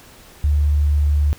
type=tone; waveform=sine; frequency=73.42 Hz; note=D2; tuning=in tune; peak=-13 dBFS; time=0.44-1.33 s; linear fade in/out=0 ms; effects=pink hiss -45 dBFS RMS until 1.38 s